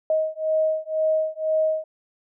sine beating tone pair, 628 / 630 Hz, D#5 / D#5, +16 / +21 cents, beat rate 2 Hz, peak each -23 dBFS, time 0.1-1.84 s, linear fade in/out 2 ms, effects none

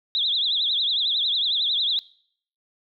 sine tone with vibrato, 3624 Hz, A#7, 50 cents flat, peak -20 dBFS, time 0.15-1.99 s, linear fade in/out 0 ms, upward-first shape triangle, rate 11 Hz, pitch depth 210 cents each way, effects noise-tail reverb RT60 0.6 s tail -22 dB re dry

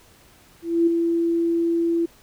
sine tone with ADSR envelope, 336.3 Hz, E4, 35 cents sharp, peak -13 dBFS, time 0.62-2.06 s, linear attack 250 ms, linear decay 9 ms, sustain -5 dB, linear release 10 ms, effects pink hiss -53 dBFS RMS until 2.22 s

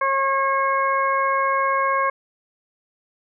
harmonic tone, 543 Hz, C#5, 36 cents flat, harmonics 1 / 2 / 3 / 4, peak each -25 / -19 / -27 / -29 dBFS, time 0.01-2.1 s, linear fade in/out 5 ms, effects none

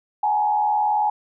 sine tone with frequency modulation, 840 Hz, G#5, 19 cents sharp, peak -17 dBFS, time 0.23-1.1 s, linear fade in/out 5 ms, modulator 78.5 Hz, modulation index 0.71, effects none

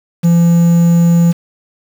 triangle tone with quantisation, 170 Hz, F3, 46 cents flat, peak -4 dBFS, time 0.23-1.33 s, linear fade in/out 20 ms, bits 5, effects none

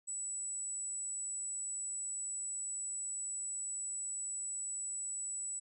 sine tone, 7902 Hz, B8, in tune, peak -36 dBFS, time 0.07-5.6 s, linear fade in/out 20 ms, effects tanh soft clip ceiling -34 dBFS

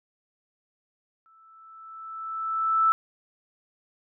sine tone with exponential growth, 1318.5 Hz, E6, in tune, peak -16 dBFS, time 1.26-2.92 s, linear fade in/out 0 ms, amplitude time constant 360 ms, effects none

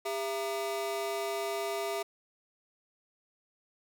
35% pulse ring-modulated tone, 536 Hz, C5, 42 cents sharp, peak -27 dBFS, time 0.05-2.03 s, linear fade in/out 10 ms, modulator 135 Hz, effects none

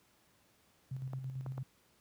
sine tone with tremolo, 131.5 Hz, C3, 9 cents sharp, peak -36 dBFS, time 0.91-1.63 s, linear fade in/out 5 ms, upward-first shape square, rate 9 Hz, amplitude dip 45%
clicks, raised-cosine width 1 ms, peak -32 dBFS, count 3, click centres 1.134 / 1.463 / 1.58 s
effects pink hiss -69 dBFS RMS until 2 s + high-pass 80 Hz 12 dB/octave

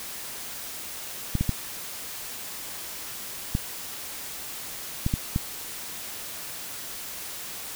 clicks, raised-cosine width 5 ms, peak -11 dBFS, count 7, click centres 1.353 / 1.41 / 1.493 / 3.551 / 5.064 / 5.139 / 5.361 s, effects white hiss -37 dBFS RMS until 7.75 s

